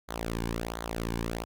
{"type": "tone with flanger", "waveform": "sawtooth", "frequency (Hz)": 57.1, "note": "A#1", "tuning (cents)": -35, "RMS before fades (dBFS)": -34, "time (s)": [0.08, 1.45], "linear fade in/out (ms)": 20, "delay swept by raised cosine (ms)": [0.37, 1.57], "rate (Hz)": 1.4, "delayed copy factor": -0.8, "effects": []}